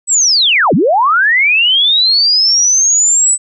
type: linear two-way sweep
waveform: sine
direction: down then up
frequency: 8050 to 140 to 8050 Hz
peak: -7 dBFS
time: 0.07-3.38 s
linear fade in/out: 50 ms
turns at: 0.74 s
effects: none